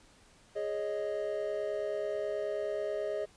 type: chord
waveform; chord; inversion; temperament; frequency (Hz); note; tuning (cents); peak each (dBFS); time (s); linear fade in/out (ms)
triangle; Ab suspended fourth; none; just; 415.3 / 553.7 / 623; Ab4 / Db5 / Eb5; 0 / -2 / +2; -34 / -37 / -33; 0.55-3.26; 20
effects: pink hiss -61 dBFS RMS until 3.36 s + resampled to 22050 Hz